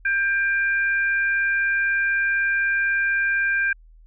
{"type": "tone pair together", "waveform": "sine", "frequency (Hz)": [1589, 2387], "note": ["G6", "D7"], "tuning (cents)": [23, 28], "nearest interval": "perfect fifth", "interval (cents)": 705, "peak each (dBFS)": [-19, -27], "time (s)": [0.05, 3.73], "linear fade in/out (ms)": 5, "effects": ["added 40 Hz sine -46 dBFS peak until 4.06 s"]}